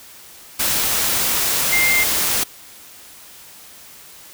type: tone in noise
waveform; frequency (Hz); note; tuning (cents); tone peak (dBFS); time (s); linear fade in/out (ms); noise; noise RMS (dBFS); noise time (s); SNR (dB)
sine; 2102; C7; +7; -15; 1.72-2.04; 10; white; -19; 0.59-2.44; +1
effects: white hiss -42 dBFS RMS until 4.33 s